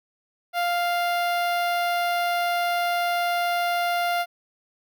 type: tone with notch filter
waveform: sawtooth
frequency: 698.5 Hz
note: F5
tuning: in tune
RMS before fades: -24 dBFS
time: 0.53-4.26 s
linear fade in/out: 50 ms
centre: 7300 Hz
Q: 0.77
effects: none